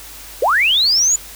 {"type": "linear sweep", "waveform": "sine", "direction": "up", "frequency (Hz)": [419.4, 7040], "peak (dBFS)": -11, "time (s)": [0.42, 1.16], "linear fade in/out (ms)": 5, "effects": ["added 50 Hz sine -42 dBFS peak until 1.35 s", "white hiss -36 dBFS RMS until 1.35 s"]}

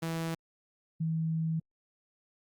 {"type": "tone pair in turn", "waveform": ["sawtooth", "sine"], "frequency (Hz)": [164.1, 161.37], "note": ["E3", "E3"], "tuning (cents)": [-8, -37], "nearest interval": "unison", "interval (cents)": 29, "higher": "first", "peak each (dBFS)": -28, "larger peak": "neither", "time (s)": [[0.02, 0.35], [1, 1.6]], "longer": "second", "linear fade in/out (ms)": 10, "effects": ["Opus 48 kbps"]}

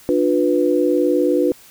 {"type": "chord", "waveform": "sine", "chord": "B diminished", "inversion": "first", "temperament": "just", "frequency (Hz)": [296.3, 355.6, 493.9], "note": ["D4", "F4", "B4"], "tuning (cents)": [15, 31, 0], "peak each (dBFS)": -18, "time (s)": [0.09, 1.52], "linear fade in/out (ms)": 0, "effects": ["white hiss -46 dBFS RMS until 1.7 s"]}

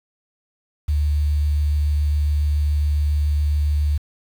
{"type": "tone with vibrato", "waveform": "sine", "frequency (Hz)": 73.9, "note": "D2", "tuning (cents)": 11, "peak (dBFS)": -16, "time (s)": [0.88, 3.98], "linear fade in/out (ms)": 10, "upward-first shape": "triangle", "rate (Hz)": 7.2, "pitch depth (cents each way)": 11, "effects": ["7-bit"]}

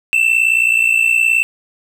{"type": "tone pair together", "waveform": "triangle", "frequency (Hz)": [2637, 2696], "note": ["E7", "E7"], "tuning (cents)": [0, 38], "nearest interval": "unison", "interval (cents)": 38, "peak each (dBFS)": -12, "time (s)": [0.13, 1.43], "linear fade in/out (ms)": 0, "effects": []}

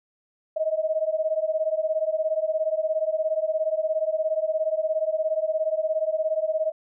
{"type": "beating tone pair", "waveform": "sine", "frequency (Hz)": [622.3, 639.3], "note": ["D#5", "D#5"], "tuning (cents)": [0, 47], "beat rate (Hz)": 17, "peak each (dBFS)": -25, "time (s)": [0.56, 6.72], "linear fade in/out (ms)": 10, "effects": []}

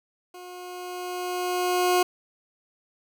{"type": "tone with level ramp", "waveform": "20% pulse", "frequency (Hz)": 360, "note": "F#4", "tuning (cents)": -47, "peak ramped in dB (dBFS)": [-36, -13], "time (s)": [0.34, 2.03], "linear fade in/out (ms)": 5, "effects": []}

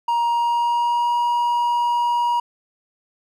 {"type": "tone with pitch glide", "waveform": "triangle", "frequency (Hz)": [942, 955.7], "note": ["A#5", "A#5"], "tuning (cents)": [18, 43], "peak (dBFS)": -15, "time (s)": [0.08, 2.4], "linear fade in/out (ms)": 5, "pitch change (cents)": 25, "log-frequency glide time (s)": [0.28, 1.15], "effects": []}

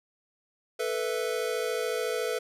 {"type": "chord", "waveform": "square", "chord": "A suspended second", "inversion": "none", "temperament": "equal", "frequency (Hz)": [440, 493.9, 659.3], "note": ["A4", "B4", "E5"], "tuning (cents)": [0, 0, 0], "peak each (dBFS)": [-32, -32, -37], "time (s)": [0.79, 2.39], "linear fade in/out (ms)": 10, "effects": ["resampled to 32000 Hz", "11-bit"]}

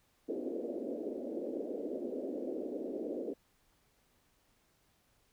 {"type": "band-pass noise", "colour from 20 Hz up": "pink", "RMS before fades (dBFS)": -39, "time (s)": [0.28, 3.34], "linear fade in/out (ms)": 10, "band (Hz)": [250, 570], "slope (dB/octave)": 48, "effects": ["pink hiss -72 dBFS RMS until 5.32 s"]}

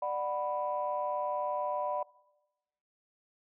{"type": "chord", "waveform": "sine", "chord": "B minor", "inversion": "first", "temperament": "just", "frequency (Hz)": [592.7, 740.8, 987.8], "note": ["D5", "F#5", "B5"], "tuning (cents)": [16, 2, 0], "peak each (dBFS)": [-34, -36, -34], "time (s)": [0.02, 2.03], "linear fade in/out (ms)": 5, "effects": ["noise-tail reverb RT60 1.0 s tail -22 dB re dry", "tanh soft clip ceiling -21 dBFS"]}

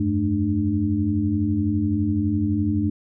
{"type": "tone cluster", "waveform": "sine", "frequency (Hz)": [86.1, 98, 215.6, 298.9], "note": ["F2", "G2", "A3", "D4"], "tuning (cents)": [-24, 0, -35, 31], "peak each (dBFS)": [-30, -24, -24, -23], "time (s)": [0, 2.9], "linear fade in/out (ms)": 5, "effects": []}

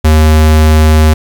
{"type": "tone", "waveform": "square", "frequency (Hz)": 77.78, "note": "D#2", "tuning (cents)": 0, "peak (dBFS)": -4, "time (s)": [0.04, 1.14], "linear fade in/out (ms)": 10, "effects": ["7-bit"]}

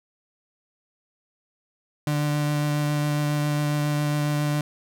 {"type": "tone with vibrato", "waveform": "35% pulse", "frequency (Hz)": 147.9, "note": "D3", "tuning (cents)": 13, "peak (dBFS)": -20, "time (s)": [2.07, 4.61], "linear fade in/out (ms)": 2, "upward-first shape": "triangle", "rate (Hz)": 7.3, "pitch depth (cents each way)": 12, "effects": []}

